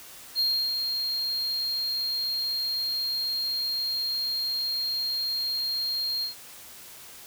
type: tone with ADSR envelope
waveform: triangle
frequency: 4222 Hz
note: C8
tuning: 15 cents sharp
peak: -20 dBFS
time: 0.35-6.35 s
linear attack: 43 ms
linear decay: 330 ms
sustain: -5 dB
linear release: 120 ms
effects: white hiss -46 dBFS RMS until 7.26 s